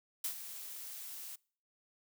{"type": "noise with ADSR envelope", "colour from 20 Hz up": "blue", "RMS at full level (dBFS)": -35, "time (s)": [0.24, 1.36], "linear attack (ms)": 5, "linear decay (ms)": 90, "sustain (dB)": -11, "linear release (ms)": 10, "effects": ["noise-tail reverb RT60 0.5 s tail -26 dB re dry"]}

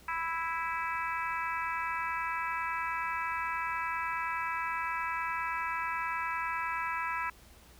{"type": "harmonic tone with a mistuned harmonic", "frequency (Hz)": 329.6, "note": "E4", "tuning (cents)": 0, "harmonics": [3, 4, 5, 6, 7, 8], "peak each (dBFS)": [-35, -37, -39, -41, -42, -43], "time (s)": [0.08, 7.3], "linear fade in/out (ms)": 5, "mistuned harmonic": 8, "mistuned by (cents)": -18, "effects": ["added 60 Hz sine -58 dBFS peak until 7.79 s", "pink hiss -58 dBFS RMS until 7.79 s"]}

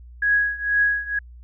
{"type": "tone with tremolo", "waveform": "sine", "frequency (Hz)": 1661.2, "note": "G#6", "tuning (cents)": 0, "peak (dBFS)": -14, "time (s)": [0.22, 1.19], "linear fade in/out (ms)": 5, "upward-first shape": "triangle", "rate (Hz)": 2.1, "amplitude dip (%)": 90, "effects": ["added 60 Hz sine -40 dBFS peak until 1.43 s"]}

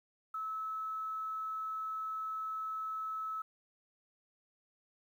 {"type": "tone with quantisation", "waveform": "sine", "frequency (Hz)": 1300, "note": "E6", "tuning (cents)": -24, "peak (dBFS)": -36, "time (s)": [0.34, 3.42], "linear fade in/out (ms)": 5, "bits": 11, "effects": []}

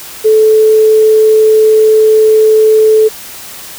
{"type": "tone", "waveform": "sine", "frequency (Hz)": 435.1, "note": "A4", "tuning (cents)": -19, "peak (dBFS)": -3, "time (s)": [0.24, 3.09], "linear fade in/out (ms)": 20, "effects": ["white hiss -28 dBFS RMS until 3.78 s"]}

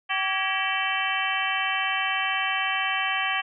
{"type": "harmonic tone with a mistuned harmonic", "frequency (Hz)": 384, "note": "G4", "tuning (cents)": -36, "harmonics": [2, 3, 4, 5, 6, 7, 8], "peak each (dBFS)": [-31, -31, -31, -31, -31, -31, -31], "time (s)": [0.09, 3.42], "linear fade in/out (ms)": 20, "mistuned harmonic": 4, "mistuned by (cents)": 120, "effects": []}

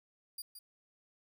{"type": "tone with echo", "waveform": "15% pulse", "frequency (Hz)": 4800, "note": "D8", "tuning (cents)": 37, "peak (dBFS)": -34, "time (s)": [0.38, 0.42], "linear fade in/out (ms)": 5, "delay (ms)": 170, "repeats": 1, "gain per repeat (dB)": -8, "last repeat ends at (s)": 0.59, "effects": ["12-bit"]}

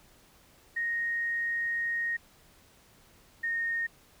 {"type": "tone pair in turn", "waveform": "sine", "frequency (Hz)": [1864.7, 1846.5], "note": ["A#6", "A#6"], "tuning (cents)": [0, -17], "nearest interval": "unison", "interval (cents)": 17, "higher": "first", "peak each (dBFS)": [-28, -28], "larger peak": "neither", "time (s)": [[0.76, 2.17], [3.43, 3.87]], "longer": "first", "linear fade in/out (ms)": 10, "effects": ["pink hiss -60 dBFS RMS until 4.2 s"]}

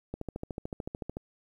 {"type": "click train", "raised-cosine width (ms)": 2, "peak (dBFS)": -22, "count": 15, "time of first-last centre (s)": [0.14, 1.169], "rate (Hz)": 13.6, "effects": ["10-bit"]}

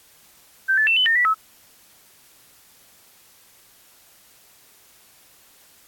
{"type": "tone with pitch steps", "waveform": "sine", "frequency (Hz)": [1557, 1742, 2681, 3016, 1824, 1955, 1295], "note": ["G6", "A6", "E7", "F#7", "A#6", "B6", "E6"], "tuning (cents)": [-12, -18, 29, 32, -38, -18, -31], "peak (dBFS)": -15, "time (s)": [0.68, 1.345], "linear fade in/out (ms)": 20, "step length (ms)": 95, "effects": ["white hiss -53 dBFS RMS until 5.87 s", "AAC 64 kbps"]}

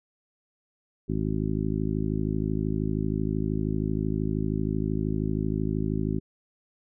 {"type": "harmonic tone", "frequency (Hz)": 52.9, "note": "G#1", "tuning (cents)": 33, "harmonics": [1, 2, 3, 4, 5, 6, 7], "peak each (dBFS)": [-33, -32, -30, -32, -32, -35, -35], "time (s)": [1.08, 6.2], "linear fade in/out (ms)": 20, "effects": []}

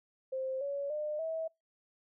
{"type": "tone with pitch steps", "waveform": "sine", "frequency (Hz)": [525, 562.7, 603.1, 646.4], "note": ["C5", "C#5", "D5", "E5"], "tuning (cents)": [6, 26, 46, -34], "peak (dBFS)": -33, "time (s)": [0.32, 1.48], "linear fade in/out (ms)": 10, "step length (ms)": 290, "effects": ["noise-tail reverb RT60 0.2 s tail -26 dB re dry"]}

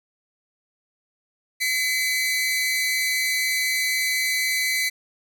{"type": "tone pair together", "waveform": "sawtooth", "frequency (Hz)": [2026, 2274], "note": ["B6", "C#7"], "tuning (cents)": [44, 44], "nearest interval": "major second", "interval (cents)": 200, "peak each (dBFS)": [-19, -23], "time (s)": [1.6, 4.9], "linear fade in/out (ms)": 20, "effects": []}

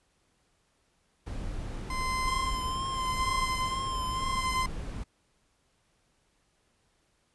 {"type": "noise", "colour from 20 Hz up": "brown", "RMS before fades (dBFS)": -36, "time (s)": [1.26, 5.04], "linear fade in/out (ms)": 10}
{"type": "tone with tremolo", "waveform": "30% pulse", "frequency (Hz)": 1035, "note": "C6", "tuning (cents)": -19, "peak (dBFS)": -26, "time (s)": [1.9, 4.66], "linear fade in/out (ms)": 2, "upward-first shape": "sine", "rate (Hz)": 0.84, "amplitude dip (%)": 100}
{"type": "tone with vibrato", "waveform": "square", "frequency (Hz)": 1046.5, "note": "C6", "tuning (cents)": 0, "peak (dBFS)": -32, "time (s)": [2.27, 4.64], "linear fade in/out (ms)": 10, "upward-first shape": "triangle", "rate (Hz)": 2.1, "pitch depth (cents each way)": 37}
{"effects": ["pink hiss -71 dBFS RMS until 7.34 s", "resampled to 24000 Hz"]}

